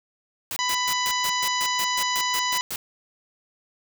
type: noise bursts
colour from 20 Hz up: white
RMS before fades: -30 dBFS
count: 13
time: 0.51-2.759 s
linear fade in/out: 0 ms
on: 53 ms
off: 130 ms
type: harmonic tone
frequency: 994 Hz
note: B5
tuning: 11 cents sharp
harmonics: 1 / 2 / 3 / 4 / 5 / 6 / 7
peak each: -26 / -29 / -31 / -32 / -33 / -34 / -34 dBFS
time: 0.59-2.61 s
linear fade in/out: 0 ms
effects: none